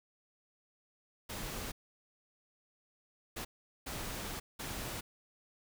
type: noise bursts at uneven times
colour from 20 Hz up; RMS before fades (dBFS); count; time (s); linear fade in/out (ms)
pink; -41; 4; 1.29-1.72 / 3.36-3.45 / 3.86-4.4 / 4.59-5.01; 10
effects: none

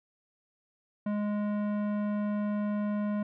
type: tone with tanh clipping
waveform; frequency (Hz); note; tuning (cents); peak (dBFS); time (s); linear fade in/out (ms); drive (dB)
sine; 207.7; G#3; 0; -30; 1.06-3.23; 5; 15
effects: none

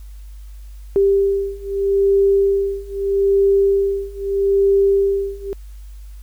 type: beating tone pair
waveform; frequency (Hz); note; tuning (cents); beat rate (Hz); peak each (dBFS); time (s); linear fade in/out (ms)
sine; 394.6 / 395.39; G4 / G4; +11 / +15; 0.79; -17 / -16; 0.96-5.53; 0
effects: added 50 Hz sine -33 dBFS peak until 6.22 s + white hiss -55 dBFS RMS until 6.22 s

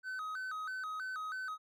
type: tone with vibrato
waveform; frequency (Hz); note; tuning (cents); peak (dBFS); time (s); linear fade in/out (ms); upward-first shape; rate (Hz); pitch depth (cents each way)
triangle; 1385; F6; -15; -36; 0.03-1.58; 50; square; 3.1; 160
effects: none

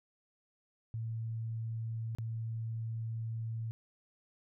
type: tone with dropouts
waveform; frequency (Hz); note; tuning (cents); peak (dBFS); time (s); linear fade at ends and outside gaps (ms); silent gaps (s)
sine; 113.1; A2; +48; -35; 0.94-3.71; 0; 2.15-2.185
effects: none

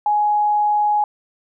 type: tone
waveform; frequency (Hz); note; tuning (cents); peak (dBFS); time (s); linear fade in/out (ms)
sine; 836; G#5; +11; -14; 0.06-1.04; 2
effects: none

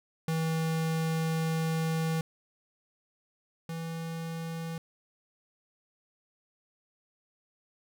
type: tone pair in turn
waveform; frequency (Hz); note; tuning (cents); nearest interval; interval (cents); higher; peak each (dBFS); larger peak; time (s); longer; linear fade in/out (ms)
square; 161.5 / 164.42; E3 / E3; -35 / -4; unison; 31; second; -28 / -35; first; 0.28-2.21 / 3.69-4.78; first; 2
effects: none

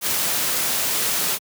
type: noise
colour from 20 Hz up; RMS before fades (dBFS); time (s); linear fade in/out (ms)
white; -22; 0.01-1.39; 50
effects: high-pass 100 Hz 12 dB/octave

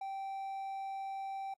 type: tone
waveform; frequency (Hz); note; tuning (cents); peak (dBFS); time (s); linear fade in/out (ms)
triangle; 779; G5; -11; -36; 0.01-1.54; 5
effects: AAC 64 kbps

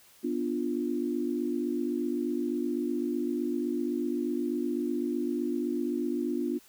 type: chord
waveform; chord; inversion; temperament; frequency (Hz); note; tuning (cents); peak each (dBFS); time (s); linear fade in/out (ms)
sine; B diminished; none; equal with one note detuned; 245.7 / 293.7 / 349.2; B3 / D4 / F4; -9 / 0 / 0; -32; 0.23-6.59; 20
effects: white hiss -58 dBFS RMS until 6.68 s

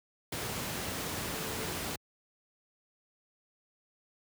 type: tone in noise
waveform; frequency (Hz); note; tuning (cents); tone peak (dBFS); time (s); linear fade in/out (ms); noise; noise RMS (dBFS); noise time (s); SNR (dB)
sine; 440; A4; 0; -44; 1.33-1.7; 5; pink; -36; 0.32-1.96; -11
effects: high-pass 80 Hz 12 dB/octave

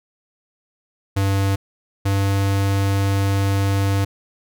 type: tone pair in turn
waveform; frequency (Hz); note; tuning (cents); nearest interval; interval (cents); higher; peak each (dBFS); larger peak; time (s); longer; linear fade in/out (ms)
square; 98 / 98.49; G2 / G2; 0 / +9; unison; 9; second; -17; neither; 1.16-1.56 / 2.05-4.05; second; 10
effects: none

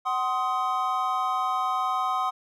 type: chord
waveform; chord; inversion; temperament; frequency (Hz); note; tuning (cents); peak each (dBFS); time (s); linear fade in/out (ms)
triangle; C diminished; second; just; 753.5 / 1046.5 / 1255.8; Gb5 / C6 / Eb6; +31 / 0 / +16; -27 / -26 / -26; 0.05-2.31; 20
effects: none

